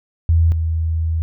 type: tone pair in turn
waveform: sine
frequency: 82.41 / 81.13 Hz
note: E2 / E2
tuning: 0 / -27 cents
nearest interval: unison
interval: 27 cents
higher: first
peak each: -10 / -16 dBFS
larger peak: first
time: 0.29-0.52 / 0.52-1.22 s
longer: second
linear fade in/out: 0 ms
effects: none